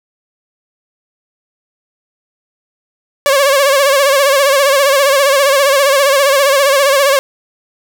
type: tone with vibrato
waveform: sawtooth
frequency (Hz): 555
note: C#5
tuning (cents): +2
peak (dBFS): -4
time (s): 3.26-7.19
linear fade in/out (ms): 0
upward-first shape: sine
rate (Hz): 15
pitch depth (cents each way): 78
effects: none